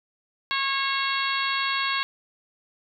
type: harmonic tone with a mistuned harmonic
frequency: 546 Hz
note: C#5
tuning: 26 cents flat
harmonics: 2 / 3 / 4 / 5 / 6 / 7 / 8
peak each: -28 / -30 / -31 / -32 / -33 / -33 / -34 dBFS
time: 0.51-2.03 s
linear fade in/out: 0 ms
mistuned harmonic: 6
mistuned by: +26 cents
effects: none